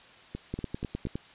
two click trains, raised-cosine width 3 ms, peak -22 / -19 dBFS, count 4 / 7, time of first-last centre 0.35-1.069 / 0.54-1.155 s, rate 4.17 / 9.75 Hz, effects white hiss -53 dBFS RMS until 1.34 s + resampled to 8000 Hz

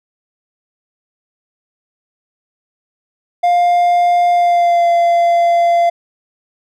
triangle tone with pitch glide, 703 to 687.3 Hz, F5 to F5, +11 to -28 cents, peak -7 dBFS, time 3.43-5.9 s, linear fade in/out 10 ms, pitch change -39 cents, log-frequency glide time 4.32-4.89 s, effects none

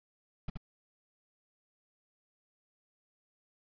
brown noise with echo, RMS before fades -35 dBFS, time 0.48-0.5 s, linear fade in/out 5 ms, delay 74 ms, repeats 1, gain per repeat -3 dB, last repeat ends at 0.574 s, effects resampled to 11025 Hz

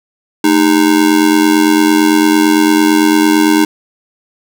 square tone with amplitude modulation, 308.3 Hz, D#4, 16 cents flat, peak -4 dBFS, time 0.44-3.65 s, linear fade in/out 5 ms, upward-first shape sine, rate 88.9 Hz, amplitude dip 80%, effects none

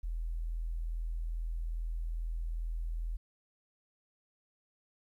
sine tone, 41.2 Hz, E1, in tune, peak -33 dBFS, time 0.03-3.17 s, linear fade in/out 10 ms, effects 12-bit

